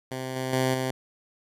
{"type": "tone with level steps", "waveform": "10% pulse", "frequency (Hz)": 130, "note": "C3", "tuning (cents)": -11, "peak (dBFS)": [-23, -20, -14, -18], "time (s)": [0.11, 0.91], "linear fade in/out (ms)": 5, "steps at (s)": [0.36, 0.53, 0.74], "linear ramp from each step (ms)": 2, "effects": ["resampled to 32000 Hz"]}